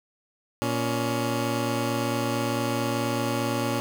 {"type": "tone pair together", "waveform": "15% pulse", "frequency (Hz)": [117.94, 280.5], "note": ["A#2", "C#4"], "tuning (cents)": [21, 21], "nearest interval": "octave + minor third", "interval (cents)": 1500, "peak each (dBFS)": [-21, -21], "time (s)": [0.62, 3.8], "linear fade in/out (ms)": 0, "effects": []}